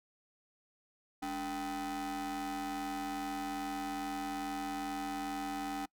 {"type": "ring-modulated tone", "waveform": "45% pulse", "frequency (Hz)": 246.9, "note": "B3", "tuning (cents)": 0, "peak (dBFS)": -33, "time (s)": [1.22, 5.86], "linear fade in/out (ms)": 10, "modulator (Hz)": 535, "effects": ["noise-tail reverb RT60 0.1 s tail -25 dB re dry"]}